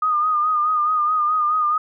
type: tone with vibrato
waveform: sine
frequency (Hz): 1228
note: D#6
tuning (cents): -23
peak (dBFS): -16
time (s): 0.02-1.78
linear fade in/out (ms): 5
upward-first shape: sine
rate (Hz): 4.7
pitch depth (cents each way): 46
effects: none